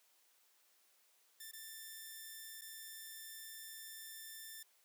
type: tone with dropouts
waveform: 5% pulse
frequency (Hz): 1779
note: A6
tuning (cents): +19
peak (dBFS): -38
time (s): 1.4-4.63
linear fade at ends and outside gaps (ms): 5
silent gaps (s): 1.514-1.532 / 2.612-2.617
effects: white hiss -72 dBFS RMS until 4.84 s + high-pass 400 Hz 12 dB/octave